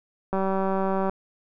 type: click train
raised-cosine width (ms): 1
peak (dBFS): -13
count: 148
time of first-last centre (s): 0.33-1.096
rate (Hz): 192
effects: none